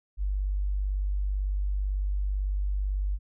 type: tone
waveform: sine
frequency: 49 Hz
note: G1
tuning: in tune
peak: -25 dBFS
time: 0.17-3.19 s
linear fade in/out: 50 ms
effects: none